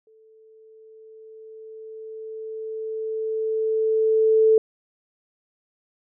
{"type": "tone with exponential growth", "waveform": "sine", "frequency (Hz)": 440, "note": "A4", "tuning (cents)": 0, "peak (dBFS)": -12, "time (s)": [0.07, 4.58], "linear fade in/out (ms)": 2, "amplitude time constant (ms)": 980, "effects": []}